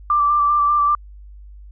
sine tone with vibrato, 1174.7 Hz, D6, in tune, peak -13 dBFS, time 0.1-0.95 s, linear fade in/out 2 ms, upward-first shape square, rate 5.1 Hz, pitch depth 17 cents each way, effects added 50 Hz sine -37 dBFS peak until 1.71 s

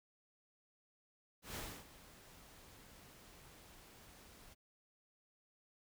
pink noise with ADSR envelope, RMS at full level -44 dBFS, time 1.42-4.55 s, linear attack 140 ms, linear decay 280 ms, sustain -16 dB, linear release 25 ms, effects none

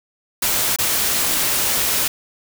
white noise with dropouts, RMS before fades -19 dBFS, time 0.42-2.08 s, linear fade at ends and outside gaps 5 ms, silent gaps 0.762-0.786 s, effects none

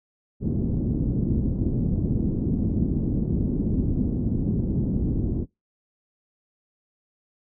white low-pass noise, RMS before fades -24 dBFS, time 0.4-5.46 s, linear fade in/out 50 ms, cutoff 270 Hz, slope 24 dB/octave, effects noise-tail reverb RT60 0.2 s tail -24 dB re dry

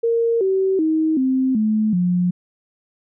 sine tone with pitch steps, 462.7 / 382.4 / 316 / 261.2 / 215.9 / 178.4 Hz, A#4 / G4 / D#4 / C4 / A3 / F3, -13 / -43 / +27 / -3 / -33 / +37 cents, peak -15 dBFS, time 0.03-2.31 s, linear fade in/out 10 ms, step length 380 ms, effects none

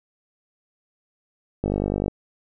click train, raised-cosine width 2 ms, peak -10 dBFS, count 23, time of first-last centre 1.64-2.081 s, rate 49.9 Hz, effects none

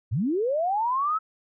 sine linear sweep, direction up, 85.1 to 1318.5 Hz, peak -22 dBFS, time 0.11-1.19 s, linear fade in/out 20 ms, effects none

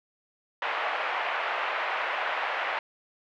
pink band-pass noise, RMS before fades -30 dBFS, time 0.62-2.79 s, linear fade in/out 2 ms, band 640 to 2600 Hz, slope 24 dB/octave, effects none

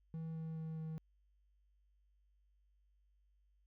triangle tone with pitch steps, 161.7 / 160.77 / 159.84 / 158.92 Hz, E3 / E3 / D#3 / D#3, -33 / -43 / +47 / +37 cents, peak -39 dBFS, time 0.14-0.98 s, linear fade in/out 0 ms, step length 210 ms, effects added 50 Hz sine -70 dBFS peak until 3.66 s

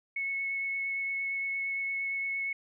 sine tone with vibrato, 2199 Hz, C#7, 14 cents flat, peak -30 dBFS, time 0.16-2.53 s, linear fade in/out 5 ms, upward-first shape triangle, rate 8.7 Hz, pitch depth 10 cents each way, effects none

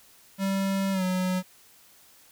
square tone with pitch glide, 194.4 to 184.23 Hz, G3 to F#3, -14 to -7 cents, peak -25 dBFS, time 0.38-1.43 s, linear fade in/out 50 ms, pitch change -93 cents, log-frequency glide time 0.92-1.03 s, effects white hiss -56 dBFS RMS until 2.31 s

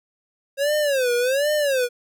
square tone with vibrato, 539 Hz, C#5, 49 cents flat, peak -19 dBFS, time 0.57-1.89 s, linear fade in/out 50 ms, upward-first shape sine, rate 1.3 Hz, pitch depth 200 cents each way, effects none

